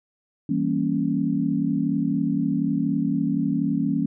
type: chord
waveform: sine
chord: E diminished seventh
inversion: none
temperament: equal with one note detuned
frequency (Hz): 164.05 / 196 / 233.1 / 277.2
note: E3 / G3 / Bb3 / Db4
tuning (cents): -8 / 0 / 0 / 0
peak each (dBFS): -27 / -27 / -26 / -24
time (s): 0.49-4.06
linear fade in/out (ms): 5
effects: none